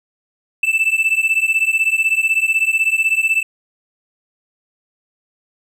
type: beating tone pair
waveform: triangle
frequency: 2637 / 2653 Hz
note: E7 / E7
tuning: 0 / +10 cents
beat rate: 16 Hz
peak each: -15 dBFS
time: 0.63-3.43 s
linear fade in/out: 5 ms
effects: none

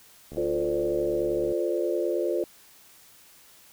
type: click train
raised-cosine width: 2 ms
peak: -27 dBFS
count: 89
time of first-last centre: 0.32-1.521 s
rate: 73.3 Hz
type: chord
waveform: sine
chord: D minor seventh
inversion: first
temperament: equal with one note detuned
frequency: 349.2 / 440 / 517.8 / 587.3 Hz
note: F4 / A4 / C5 / D5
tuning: 0 / 0 / -18 / 0 cents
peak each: -27 / -31 / -30 / -31 dBFS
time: 0.37-2.44 s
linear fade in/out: 2 ms
effects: white hiss -54 dBFS RMS until 3.72 s

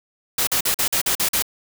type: noise bursts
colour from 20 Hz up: white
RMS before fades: -20 dBFS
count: 8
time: 0.38-1.424 s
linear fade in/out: 5 ms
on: 92 ms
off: 44 ms
effects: none

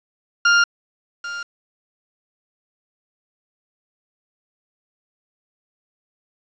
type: tone with echo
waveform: 40% pulse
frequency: 1402 Hz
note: F6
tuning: 6 cents sharp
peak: -11 dBFS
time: 0.45-0.64 s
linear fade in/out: 5 ms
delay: 790 ms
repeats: 1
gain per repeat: -15 dB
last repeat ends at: 1.43 s
effects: resampled to 16000 Hz + 7-bit

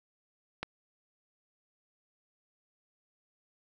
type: click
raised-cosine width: 0.3 ms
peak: -18 dBFS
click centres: 0.63 s
effects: none

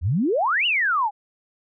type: exponential two-way sweep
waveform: sine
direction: up then down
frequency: 73.42 to 3000 to 785 Hz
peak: -18 dBFS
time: 0.01-1.11 s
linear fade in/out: 50 ms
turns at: 0.66 s
effects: none

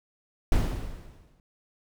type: noise with exponential decay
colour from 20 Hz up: brown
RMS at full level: -21 dBFS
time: 0.52-1.4 s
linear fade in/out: 1 ms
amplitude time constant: 190 ms
effects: none

